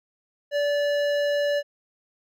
sine tone with hard clipping, 579 Hz, D5, 25 cents flat, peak -23 dBFS, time 0.51-1.63 s, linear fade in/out 50 ms, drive 14 dB, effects none

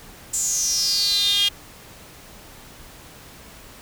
sawtooth tone with high-pass filter sweep, 404.8 Hz, G#4, 44 cents flat, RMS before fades -21 dBFS, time 0.33-1.49 s, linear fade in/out 10 ms, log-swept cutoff 7600 to 3100 Hz, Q 9.7, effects pink hiss -44 dBFS RMS until 3.81 s

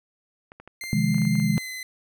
clicks, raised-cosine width 0.5 ms, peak -28 dBFS, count 11, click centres 0.519 / 0.6 / 0.676 / 0.838 / 1.145 / 1.182 / 1.219 / 1.252 / 1.354 / 1.4 / 1.574 s
sawtooth tone with pitch glide, 2093 to 2035 Hz, C7 to C7, 0 to -49 cents, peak -29 dBFS, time 0.81-1.83 s, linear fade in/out 2 ms, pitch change -49 cents, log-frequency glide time 1.4-1.7 s
sine chord, F minor seventh, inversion second, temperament just, 130.96 / 157.15 / 174.61 / 209.5 Hz, C3 / Eb3 / F3 / Ab3, +2 / +18 / 0 / +15 cents, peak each -26 / -24 / -27 / -23 dBFS, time 0.93-1.58 s, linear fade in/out 0 ms
effects none

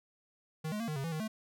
square tone with pitch steps, 157.1 / 210.7 / 230.3 / 153.4 / 136 / 165.7 / 156 / 218 Hz, D#3 / G#3 / A#3 / D#3 / C#3 / E3 / D#3 / A3, +17 / +25 / -21 / -24 / -33 / +9 / +5 / -16 cents, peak -35 dBFS, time 0.64-1.28 s, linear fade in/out 10 ms, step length 80 ms, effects none

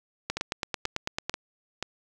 two click trains, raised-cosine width 0.2 ms, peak -11 / -13 dBFS, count 10 / 4, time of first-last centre 0.3-1.296 / 0.37-1.826 s, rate 9.04 / 2.06 Hz, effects none

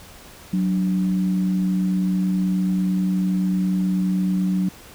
sine tone pair together, 186 / 295.3 Hz, F#3 / D4, +9 / +10 cents, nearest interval minor sixth, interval 801 cents, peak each -18 / -29 dBFS, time 0.53-4.69 s, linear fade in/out 5 ms, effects pink hiss -44 dBFS RMS until 4.94 s

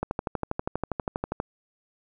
click train, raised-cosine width 1 ms, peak -13 dBFS, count 18, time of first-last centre 0.03-1.401 s, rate 12.4 Hz, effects none

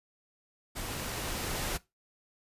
pink noise with level ramp, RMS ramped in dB -38 to -33 dBFS, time 0.75-1.78 s, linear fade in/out 20 ms, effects noise-tail reverb RT60 0.2 s tail -19 dB re dry + resampled to 32000 Hz

